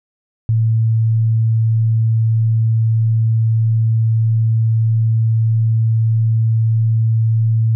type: tone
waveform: sine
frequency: 112.3 Hz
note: A2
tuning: 36 cents sharp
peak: -11 dBFS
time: 0.49-7.75 s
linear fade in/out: 0 ms
effects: none